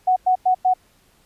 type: tone bursts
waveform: sine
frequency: 740 Hz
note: F#5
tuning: in tune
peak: -13 dBFS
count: 4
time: 0.07-0.739 s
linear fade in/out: 10 ms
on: 93 ms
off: 99 ms
effects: pink hiss -58 dBFS RMS until 1.25 s + resampled to 32000 Hz